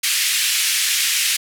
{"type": "band-pass noise", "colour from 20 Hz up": "pink", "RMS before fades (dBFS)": -19, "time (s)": [0.03, 1.37], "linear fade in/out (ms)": 10, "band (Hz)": [2100, 13000], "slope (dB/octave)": 24, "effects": []}